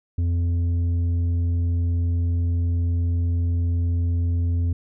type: tone with tanh clipping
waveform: sine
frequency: 85.9 Hz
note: F2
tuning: 28 cents flat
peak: -20 dBFS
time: 0.18-4.73 s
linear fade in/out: 5 ms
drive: 6 dB
effects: none